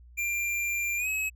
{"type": "tone with pitch glide", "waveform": "square", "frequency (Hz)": [2379, 2565], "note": ["D7", "E7"], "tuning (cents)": [22, -48], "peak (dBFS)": -28, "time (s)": [0.17, 1.3], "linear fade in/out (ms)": 20, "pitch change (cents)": 130, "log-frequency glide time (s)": [0.97, 1.08], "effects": ["added 60 Hz sine -49 dBFS peak until 1.35 s"]}